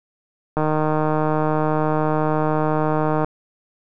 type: click train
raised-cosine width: 1 ms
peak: -7 dBFS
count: 413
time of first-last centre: 0.57-3.245 s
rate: 154 Hz
effects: none